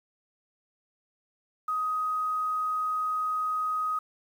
sine tone with quantisation, 1255 Hz, D#6, 15 cents sharp, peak -26 dBFS, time 1.68-3.99 s, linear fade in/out 5 ms, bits 9, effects none

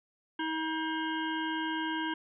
harmonic tone with a mistuned harmonic, 318.5 Hz, D#4, 41 cents sharp, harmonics 1 / 3 / 5 / 7 / 9 / 10, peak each -34 / -36 / -37 / -47 / -43 / -43 dBFS, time 0.39-2.14 s, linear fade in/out 5 ms, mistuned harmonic 7, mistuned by -69 cents, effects none

